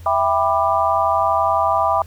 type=chord; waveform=sine; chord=E minor seventh; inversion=none; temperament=just; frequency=659.3 / 791.1 / 988.9 / 1186.7 Hz; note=E5 / G5 / B5 / D6; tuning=0 / +16 / +2 / +18 cents; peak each=-20 dBFS; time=0.06-2.02 s; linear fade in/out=2 ms; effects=added 85 Hz sine -35 dBFS peak until 2.06 s + pink hiss -49 dBFS RMS until 2.06 s